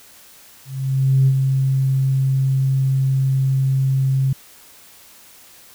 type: tone with ADSR envelope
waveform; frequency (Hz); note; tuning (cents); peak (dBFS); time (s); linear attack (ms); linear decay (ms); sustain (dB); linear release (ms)
sine; 133.8; C3; +39; -9; 0.65-4.33; 620; 59; -5; 5
effects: tanh soft clip ceiling -6 dBFS + white hiss -46 dBFS RMS until 5.74 s